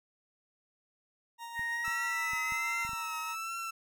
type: tone with tremolo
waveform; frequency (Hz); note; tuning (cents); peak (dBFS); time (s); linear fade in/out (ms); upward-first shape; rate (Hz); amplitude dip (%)
40% pulse; 932.3; A#5; 0; -39; 1.38-3.36; 50; sine; 6.3; 30
type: tone with pitch glide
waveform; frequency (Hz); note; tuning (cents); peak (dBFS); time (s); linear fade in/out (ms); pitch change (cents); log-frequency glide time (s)
triangle; 1864.7 to 2081; A#6 to C7; 0 to -10; -31; 1.54-2.88; 50; +190; 1.7-2.65
type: clicks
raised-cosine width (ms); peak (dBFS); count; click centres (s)
5; -37; 7; 1.594 / 1.88 / 2.334 / 2.522 / 2.85 / 2.893 / 2.933
type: tone with vibrato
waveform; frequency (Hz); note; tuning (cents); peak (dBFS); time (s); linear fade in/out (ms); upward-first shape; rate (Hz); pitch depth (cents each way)
30% pulse; 1318.5; E6; 0; -33; 1.84-3.71; 10; triangle; 1.3; 53
effects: none